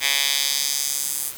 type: tone with high-pass filter sweep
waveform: 10% pulse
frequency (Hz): 140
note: C#3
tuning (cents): +18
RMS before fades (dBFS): -23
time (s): 0-1.33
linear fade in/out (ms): 50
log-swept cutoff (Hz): 2500 to 10000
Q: 1.4
effects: white hiss -38 dBFS RMS until 1.37 s